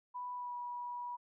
sine tone with pitch glide, 988 to 972.1 Hz, B5 to B5, 0 to -28 cents, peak -39 dBFS, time 0.14-1.17 s, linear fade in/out 20 ms, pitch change -28 cents, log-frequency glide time 0.34-0.55 s, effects none

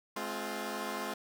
10% pulse chord, F minor, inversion first, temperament equal with one note detuned, 212.3 / 261.6 / 349.2 Hz, Ab3 / C4 / F4, +38 / 0 / 0 cents, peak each -31 / -33 / -32 dBFS, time 0.16-1.14 s, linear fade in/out 5 ms, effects none

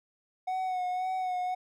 triangle tone with vibrato, 738 Hz, F#5, 5 cents flat, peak -27 dBFS, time 0.47-1.55 s, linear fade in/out 10 ms, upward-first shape sine, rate 1.9 Hz, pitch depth 31 cents each way, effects none

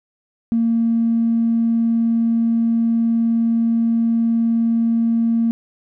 triangle tone with tanh clipping, 229.8 Hz, A#3, 25 cents flat, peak -14 dBFS, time 0.52-5.51 s, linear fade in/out 0 ms, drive 4 dB, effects none

